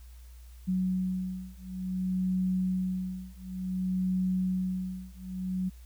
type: beating tone pair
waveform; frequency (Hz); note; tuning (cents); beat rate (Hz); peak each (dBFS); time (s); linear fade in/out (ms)
sine; 185 / 185.56; F#3 / F#3; 0 / +5; 0.56; -31; 0.67-5.7; 20
effects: added 60 Hz sine -46 dBFS peak until 5.85 s + white hiss -62 dBFS RMS until 5.85 s